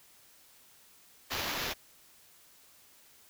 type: noise with sample-and-hold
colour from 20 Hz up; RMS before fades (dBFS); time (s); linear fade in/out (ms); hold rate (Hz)
white; -35; 1.3-1.74; 20; 8820
effects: white hiss -60 dBFS RMS until 3.29 s